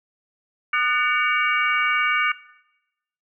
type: tone cluster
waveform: sine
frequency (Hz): 1219 / 1482 / 1789 / 2262 / 2805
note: D#6 / F#6 / A6 / C#7 / F7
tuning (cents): -36 / +2 / +28 / +34 / +7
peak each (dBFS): -24 / -24 / -30 / -22 / -31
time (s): 0.73-2.32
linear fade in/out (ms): 5
effects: noise-tail reverb RT60 0.9 s tail -17 dB re dry